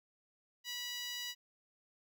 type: tone with high-pass filter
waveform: 10% pulse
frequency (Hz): 976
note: B5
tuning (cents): -21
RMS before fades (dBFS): -42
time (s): 0.64-1.35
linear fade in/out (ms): 50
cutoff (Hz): 2400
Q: 1.3
effects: none